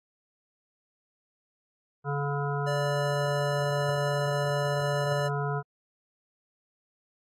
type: harmonic tone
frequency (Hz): 142.6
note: C#3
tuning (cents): +49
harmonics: 1 / 3 / 5 / 7 / 9 / 10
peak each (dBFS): -29 / -34 / -36 / -37 / -39 / -39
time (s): 2.04-5.63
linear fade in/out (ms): 50
type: tone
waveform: square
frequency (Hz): 583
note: D5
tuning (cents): -13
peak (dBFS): -30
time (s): 2.66-5.29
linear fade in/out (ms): 20
effects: low-pass 9000 Hz 12 dB/octave + AAC 48 kbps